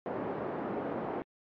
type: band-pass noise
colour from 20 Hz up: white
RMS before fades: -36 dBFS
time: 0.06-1.22 s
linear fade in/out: 0 ms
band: 200 to 610 Hz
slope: 12 dB/octave
effects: low-pass 2000 Hz 12 dB/octave + AAC 64 kbps